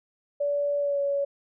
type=tone with pitch glide; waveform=sine; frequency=575 to 562.8 Hz; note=D5 to C#5; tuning=-37 to +26 cents; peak=-23 dBFS; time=0.4-1.25 s; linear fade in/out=10 ms; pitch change=-37 cents; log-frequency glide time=0.79-1.01 s; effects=none